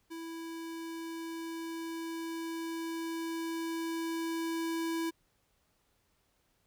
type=tone with level ramp; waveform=square; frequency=329.6 Hz; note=E4; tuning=in tune; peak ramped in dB=-41 to -32 dBFS; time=0.1-5.11 s; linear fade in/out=20 ms; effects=pink hiss -74 dBFS RMS until 6.66 s